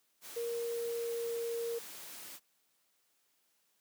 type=noise; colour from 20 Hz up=white; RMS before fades=-48 dBFS; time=0.21-2.4 s; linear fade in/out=50 ms
type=tone with pitch glide; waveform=sine; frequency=469.1 to 465.6 Hz; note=A#4 to A#4; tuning=+11 to -2 cents; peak=-34 dBFS; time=0.36-1.79 s; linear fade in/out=10 ms; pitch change=-13 cents; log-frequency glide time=0.48-1.45 s
effects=white hiss -75 dBFS RMS until 3.8 s + high-pass 150 Hz 12 dB/octave